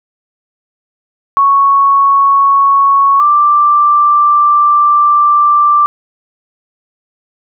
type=tone pair in turn; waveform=sine; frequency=1108.7 / 1177.3 Hz; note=C#6 / D6; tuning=0 / +4 cents; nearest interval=minor second; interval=104 cents; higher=second; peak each=-5 dBFS; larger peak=neither; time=1.37-3.2 / 3.2-5.86 s; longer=second; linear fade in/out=0 ms; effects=none